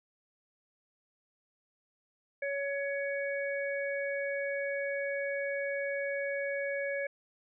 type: harmonic tone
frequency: 560 Hz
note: C#5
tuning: 18 cents sharp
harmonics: 1 / 3 / 4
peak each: -33 / -38 / -39 dBFS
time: 2.42-7.07 s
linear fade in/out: 5 ms
effects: none